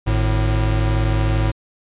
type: tone pair together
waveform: square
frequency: 51.21 / 108.5 Hz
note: G#1 / A2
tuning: -24 / -24 cents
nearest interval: octave + minor second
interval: 1300 cents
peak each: -19 dBFS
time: 0.06-1.52 s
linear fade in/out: 20 ms
effects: resampled to 8000 Hz